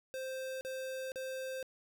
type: tone bursts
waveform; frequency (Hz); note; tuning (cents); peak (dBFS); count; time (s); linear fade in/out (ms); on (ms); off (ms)
square; 523.3; C5; 0; -39; 3; 0.14-1.628; 0; 470; 39
effects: none